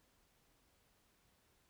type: silence
effects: pink hiss -74 dBFS RMS until 1.69 s